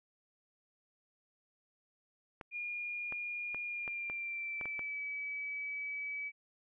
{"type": "clicks", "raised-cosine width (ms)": 0.5, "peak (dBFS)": -29, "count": 8, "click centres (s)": [2.412, 3.124, 3.546, 3.878, 4.099, 4.612, 4.656, 4.793]}
{"type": "tone with pitch glide", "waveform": "sine", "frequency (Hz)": [2424, 2288], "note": ["D#7", "D7"], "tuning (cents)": [-46, -46], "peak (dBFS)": -37, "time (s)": [2.51, 6.32], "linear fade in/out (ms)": 50, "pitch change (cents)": -100, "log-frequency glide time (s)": [3.65, 5.02]}
{"effects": []}